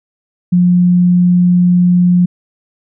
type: tone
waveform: sine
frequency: 177.9 Hz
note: F3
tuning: 32 cents sharp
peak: -6 dBFS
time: 0.52-2.26 s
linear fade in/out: 10 ms
effects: none